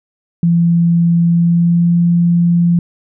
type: tone with pitch glide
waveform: sine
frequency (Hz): 169.8 to 171.97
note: F3 to F3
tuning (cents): -48 to -26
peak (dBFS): -8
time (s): 0.43-2.79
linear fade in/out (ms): 2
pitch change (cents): +22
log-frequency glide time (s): 1.26-1.98
effects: none